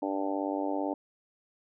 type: harmonic tone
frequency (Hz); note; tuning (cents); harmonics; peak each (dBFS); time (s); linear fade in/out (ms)
97.9; G2; -2; 3 / 4 / 5 / 6 / 7 / 8 / 9; -32 / -39 / -39 / -36 / -40 / -38 / -39; 0.02-0.94; 5
effects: none